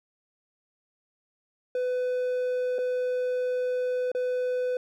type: tone with dropouts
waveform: triangle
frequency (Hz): 501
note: B4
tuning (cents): +25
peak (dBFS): -23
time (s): 1.75-4.77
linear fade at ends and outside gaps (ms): 2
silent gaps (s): 2.784-2.788 / 4.117-4.149
effects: none